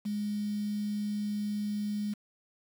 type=tone with quantisation; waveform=sine; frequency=207.7 Hz; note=G#3; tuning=in tune; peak=-30 dBFS; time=0.05-2.14 s; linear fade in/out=10 ms; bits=8; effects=none